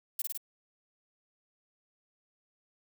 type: noise with echo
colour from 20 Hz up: violet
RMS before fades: -32 dBFS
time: 0.19-0.22 s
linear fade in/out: 5 ms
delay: 52 ms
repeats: 3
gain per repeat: -2 dB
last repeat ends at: 0.376 s
effects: none